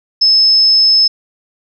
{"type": "tone", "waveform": "sine", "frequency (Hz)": 5220, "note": "E8", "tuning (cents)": -18, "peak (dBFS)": -6, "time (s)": [0.21, 1.08], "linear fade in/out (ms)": 10, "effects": []}